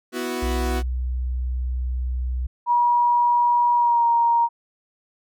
sawtooth chord, B suspended fourth, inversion none, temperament equal, 246.9 / 329.6 / 370 Hz, B3 / E4 / F#4, 0 / 0 / 0 cents, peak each -25 / -28 / -24 dBFS, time 0.12-0.83 s, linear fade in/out 50 ms
sine tone, 62.6 Hz, B1, 24 cents sharp, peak -22 dBFS, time 0.42-2.47 s, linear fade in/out 10 ms
sine tone with pitch glide, 960 to 937 Hz, B5 to A#5, -49 to +9 cents, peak -15 dBFS, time 2.66-4.49 s, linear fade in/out 50 ms, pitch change -42 cents, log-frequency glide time 3.75-4.05 s
effects none

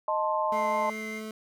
sine chord, A diminished, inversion second, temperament equal with one note detuned, 622.3 / 880 / 1052 Hz, Eb5 / A5 / C6, 0 / 0 / +9 cents, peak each -29 dBFS, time 0.08-0.9 s, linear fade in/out 2 ms
triangle tone with vibrato, 2086 Hz, C7, 6 cents flat, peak -35 dBFS, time 0.52-1.22 s, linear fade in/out 50 ms, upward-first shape triangle, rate 5 Hz, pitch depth 19 cents each way
25% pulse tone, 217.4 Hz, A3, 21 cents flat, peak -32 dBFS, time 0.52-1.31 s, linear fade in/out 2 ms
effects none

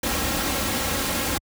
pink noise with comb filter, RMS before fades -24 dBFS, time 0.03-1.38 s, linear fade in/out 5 ms, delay 3.7 ms, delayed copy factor +0.6, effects high-pass 60 Hz 12 dB/octave

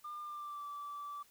sine tone with pitch glide, 1202 to 1160.4 Hz, D6 to D6, +40 to -21 cents, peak -40 dBFS, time 0.04-1.23 s, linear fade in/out 10 ms, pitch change -61 cents, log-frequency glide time 0.22-0.65 s, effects tanh soft clip ceiling -39 dBFS + white hiss -66 dBFS RMS until 1.3 s

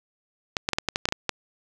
clicks, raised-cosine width 0.2 ms, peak -6 dBFS, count 10, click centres 0.568 / 0.689 / 0.733 / 0.785 / 0.887 / 0.959 / 1.055 / 1.088 / 1.124 / 1.293 s, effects none

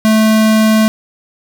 square tone, 218.2 Hz, A3, 14 cents flat, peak -8 dBFS, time 0.05-0.88 s, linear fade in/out 0 ms, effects 7-bit

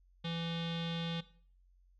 square tone with low-pass filter, 167.2 Hz, E3, 25 cents sharp, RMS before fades -38 dBFS, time 0.24-1.21 s, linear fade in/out 10 ms, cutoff 3500 Hz, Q 7.9, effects noise-tail reverb RT60 0.5 s tail -17 dB re dry + added 45 Hz sine -63 dBFS peak until 1.99 s

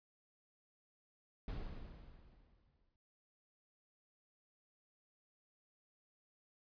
brown noise with exponential decay, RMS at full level -41 dBFS, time 1.48-2.96 s, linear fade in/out 2 ms, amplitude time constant 320 ms, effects resampled to 11025 Hz

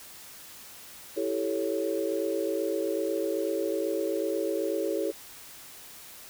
sine chord, A dominant seventh, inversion second, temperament equal, 329.6 / 392 / 440 / 554.4 Hz, E4 / G4 / A4 / C#5, 0 / 0 / 0 / 0 cents, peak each -32 dBFS, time 1.16-5.12 s, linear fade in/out 20 ms, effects white hiss -47 dBFS RMS until 6.29 s

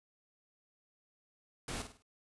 pink noise with echo, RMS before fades -40 dBFS, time 1.68-1.82 s, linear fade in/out 2 ms, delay 51 ms, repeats 4, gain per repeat -8 dB, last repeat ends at 2.024 s, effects resampled to 24000 Hz

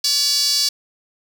sawtooth tone with high-pass filter, 570 Hz, C#5, 48 cents sharp, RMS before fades -18 dBFS, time 0.04-0.69 s, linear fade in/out 5 ms, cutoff 4700 Hz, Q 5.8, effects none

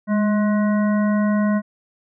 harmonic tone with a mistuned harmonic, 211.6 Hz, G#3, 33 cents sharp, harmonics 1 / 3 / 5 / 7 / 9, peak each -16 / -26 / -30 / -33 / -35 dBFS, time 0.07-1.62 s, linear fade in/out 50 ms, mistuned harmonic 1, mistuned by -41 cents, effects none

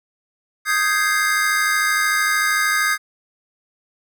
square chord, Ab major seventh, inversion second, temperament equal, 1244.5 / 1568 / 1661.2 / 2093 Hz, Eb6 / G6 / Ab6 / C7, 0 / 0 / 0 / 0 cents, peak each -23 dBFS, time 0.65-2.98 s, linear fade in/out 50 ms, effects none

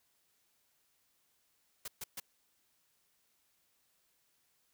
white noise bursts, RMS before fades -42 dBFS, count 3, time 1.85-2.2 s, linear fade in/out 5 ms, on 30 ms, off 130 ms, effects white hiss -75 dBFS RMS until 4.73 s

